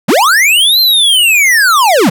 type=linear two-way sweep; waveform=square; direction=up then down; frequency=140 to 4186 to 140 Hz; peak=-6 dBFS; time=0.08-2.1 s; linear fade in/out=10 ms; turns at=0.8 s; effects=none